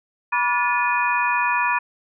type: tone cluster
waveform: sine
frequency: 974 / 1152 / 1437 / 1741 / 2465 Hz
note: B5 / D6 / F6 / A6 / D#7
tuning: -24 / -34 / +49 / -19 / -17 cents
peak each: -21 / -27 / -28 / -25 / -24 dBFS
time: 0.32-1.79 s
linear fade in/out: 10 ms
effects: none